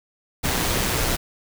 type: noise with amplitude modulation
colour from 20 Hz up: pink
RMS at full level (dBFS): -21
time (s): 0.43-1.17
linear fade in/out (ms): 20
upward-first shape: sine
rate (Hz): 123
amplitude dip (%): 35
effects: none